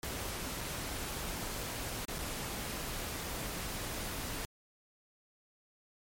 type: noise with dropouts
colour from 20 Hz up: pink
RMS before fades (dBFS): -39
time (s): 0.03-4.45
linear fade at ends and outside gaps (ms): 0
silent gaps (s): 0.608-0.612 / 2.051-2.083 / 2.184-2.189
effects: MP3 64 kbps